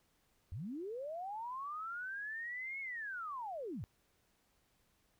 sine linear two-way sweep, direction up then down, 74.3 to 2206 to 74.3 Hz, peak -40 dBFS, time 0.52-3.84 s, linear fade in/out 0 ms, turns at 2.8 s, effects pink hiss -75 dBFS RMS until 5.19 s

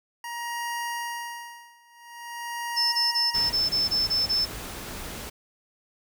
25% pulse tone with tremolo, 945 Hz, A#5, 23 cents sharp, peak -25 dBFS, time 0.24-3.52 s, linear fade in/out 2 ms, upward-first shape sine, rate 0.47 Hz, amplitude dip 95%
sine tone bursts, 5274 Hz, E8, in tune, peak -21 dBFS, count 9, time 2.76-4.458 s, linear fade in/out 20 ms, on 170 ms, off 21 ms
pink noise, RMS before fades -37 dBFS, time 3.34-5.3 s, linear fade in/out 10 ms
effects none

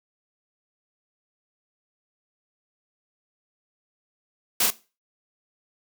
white noise with echo, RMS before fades -21 dBFS, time 4.6-4.66 s, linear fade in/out 5 ms, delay 45 ms, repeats 1, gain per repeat -2 dB, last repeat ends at 4.705 s, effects noise-tail reverb RT60 0.3 s tail -18 dB re dry + high-pass 200 Hz 12 dB/octave

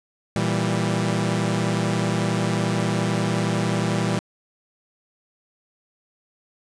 sawtooth chord, E diminished, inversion second, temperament equal, 116.54 / 164.81 / 196 Hz, Bb2 / E3 / G3, 0 / 0 / 0 cents, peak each -21 dBFS, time 0.36-4.19 s, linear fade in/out 0 ms, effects resampled to 22050 Hz

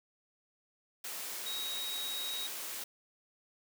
sine tone in noise, 3800 Hz, A#7, 33 cents sharp, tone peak -37 dBFS, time 1.46-2.47 s, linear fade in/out 5 ms, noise white, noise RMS -41 dBFS, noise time 1.04-2.84 s, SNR +1 dB, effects high-pass 300 Hz 12 dB/octave

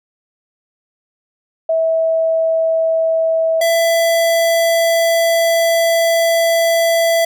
sine / square tone pair in turn, 650 / 666.7 Hz, E5 / E5, -24 / +19 cents, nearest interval unison, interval 43 cents, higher second, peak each -12 dBFS, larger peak neither, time 1.69-3.61 / 3.61-7.25 s, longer second, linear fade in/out 5 ms, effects none

